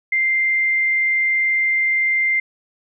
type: tone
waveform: sine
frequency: 2093 Hz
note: C7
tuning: in tune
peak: -15 dBFS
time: 0.12-2.4 s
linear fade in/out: 5 ms
effects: none